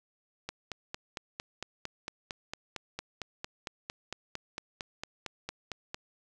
click train, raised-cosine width 0.2 ms, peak -19 dBFS, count 25, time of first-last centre 0.49-5.945 s, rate 4.4 Hz, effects none

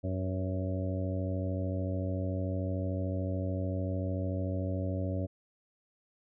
harmonic tone with a mistuned harmonic, 93.5 Hz, F#2, 19 cents sharp, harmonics 1 / 2 / 3 / 4 / 5 / 6 / 7, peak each -32 / -39 / -38 / -46 / -46 / -40 / -45 dBFS, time 0.03-5.27 s, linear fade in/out 20 ms, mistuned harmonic 5, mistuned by +52 cents, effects none

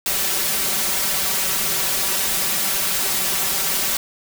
white noise with comb filter, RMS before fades -21 dBFS, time 0.06-3.97 s, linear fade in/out 2 ms, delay 5.2 ms, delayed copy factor +0.95, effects none

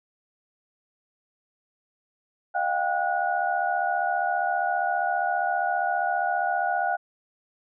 sine tone cluster, 622 / 712 / 787 / 1460 Hz, D#5 / F5 / G5 / F#6, -1 / +33 / +7 / -24 cents, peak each -34 / -26 / -27 / -29 dBFS, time 2.54-6.97 s, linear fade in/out 20 ms, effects none

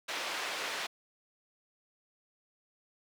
white band-pass noise, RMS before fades -37 dBFS, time 0.08-0.87 s, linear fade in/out 10 ms, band 420 to 3400 Hz, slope 12 dB/octave, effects none

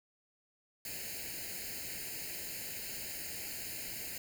white noise with comb filter, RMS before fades -42 dBFS, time 0.85-4.18 s, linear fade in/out 2 ms, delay 0.43 ms, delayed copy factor +0.95, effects none

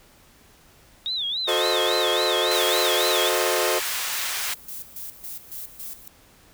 sine tone with vibrato, 3643 Hz, A#7, 41 cents flat, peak -24 dBFS, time 1.06-3.29 s, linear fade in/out 0 ms, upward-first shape sine, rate 3.6 Hz, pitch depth 190 cents each way
sawtooth chord, F# diminished seventh, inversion none, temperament equal with one note detuned, 361.3 / 440 / 523.3 / 622.3 Hz, F#4 / A4 / C5 / Eb5, -41 / 0 / 0 / 0 cents, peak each -23 dBFS, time 1.47-3.8 s, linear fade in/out 20 ms
pink high-pass noise, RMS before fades -28 dBFS, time 2.51-4.54 s, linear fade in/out 5 ms, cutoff 1400 Hz, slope 12 dB/octave
violet noise with tremolo, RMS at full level -35 dBFS, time 3.85-6.08 s, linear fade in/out 5 ms, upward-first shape square, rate 3.6 Hz, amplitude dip 75%
effects pink hiss -54 dBFS RMS until 6.53 s

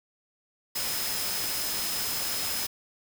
sine tone in noise, 5110 Hz, D#8, 45 cents sharp, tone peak -35 dBFS, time 0.75-2.67 s, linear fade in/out 10 ms, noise white, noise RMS -31 dBFS, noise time 0.75-2.67 s, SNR -7 dB, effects none

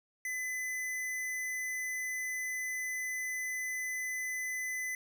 square tone, 2014 Hz, B6, 33 cents sharp, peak -35 dBFS, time 0.25-4.95 s, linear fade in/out 2 ms, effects none

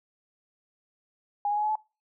sine tone with pitch steps, 819 / 829.5 / 840.1 / 850.8 / 861.7 Hz, G#5 / G#5 / G#5 / G#5 / A5, -24 / -2 / +20 / +42 / -36 cents, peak -24 dBFS, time 1.45-1.755 s, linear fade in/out 2 ms, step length 61 ms, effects noise-tail reverb RT60 0.3 s tail -24 dB re dry

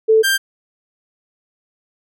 sine / sawtooth tone pair in turn, 440.8 / 1583.6 Hz, A4 / G6, +3 / +17 cents, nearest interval octave + minor seventh, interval 2214 cents, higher second, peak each -8 / -10 dBFS, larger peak first, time 0.08-0.23 / 0.23-0.38 s, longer neither, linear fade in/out 20 ms, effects none

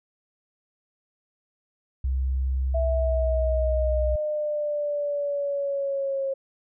sine tone with pitch glide, 65.41 to 62.96 Hz, C2 to B1, 0 to +34 cents, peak -22 dBFS, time 2.04-4.16 s, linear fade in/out 5 ms, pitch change -66 cents, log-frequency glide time 2.98-3.28 s
sine exponential sweep, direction down, 659.3 to 540 Hz, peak -24 dBFS, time 2.74-6.34 s, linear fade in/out 10 ms
effects none

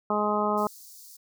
harmonic tone, 209.4 Hz, G#3, 15 cents sharp, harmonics 1 / 2 / 3 / 4 / 5 / 6, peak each -30 / -30 / -30 / -30 / -30 / -30 dBFS, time 0.1-0.67 s, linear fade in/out 2 ms
white high-pass noise, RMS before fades -48 dBFS, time 0.57-1.17 s, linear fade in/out 10 ms, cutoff 4300 Hz, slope 48 dB/octave
effects none

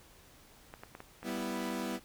clicks, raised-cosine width 0.5 ms, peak -30 dBFS, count 7, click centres 0.739 / 0.835 / 0.951 / 1.004 / 1.23 / 1.293 / 1.382 s
sawtooth chord, E minor, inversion first, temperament equal, 196 / 246.9 / 329.6 Hz, G3 / B3 / E4, 0 / 0 / 0 cents, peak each -36 / -34 / -36 dBFS, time 1.23-2 s, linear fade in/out 50 ms
effects pink hiss -59 dBFS RMS until 2.04 s

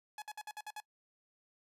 sawtooth tone bursts, 846 Hz, G#5, 32 cents sharp, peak -38 dBFS, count 7, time 0.18-0.802 s, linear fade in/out 2 ms, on 40 ms, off 57 ms, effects noise-tail reverb RT60 0.1 s tail -22 dB re dry + resampled to 32000 Hz

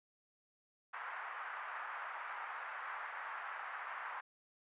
pink band-pass noise, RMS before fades -45 dBFS, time 0.93-4.21 s, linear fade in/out 10 ms, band 940 to 1800 Hz, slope 24 dB/octave, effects resampled to 8000 Hz

